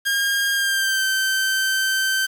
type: tone with pitch glide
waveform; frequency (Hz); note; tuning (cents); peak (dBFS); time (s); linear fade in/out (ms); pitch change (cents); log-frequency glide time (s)
sawtooth; 1617 to 1549.3; G#6 to G6; -47 to -21; -15; 0.05-2.27; 20; -74; 0.53-1.05
effects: 7-bit